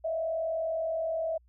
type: tone with frequency modulation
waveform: sine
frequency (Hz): 650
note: E5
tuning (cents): -24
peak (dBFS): -28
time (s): 0.04-1.38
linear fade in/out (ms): 10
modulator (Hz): 40.3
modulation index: 0.59
effects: added 60 Hz sine -59 dBFS peak until 1.48 s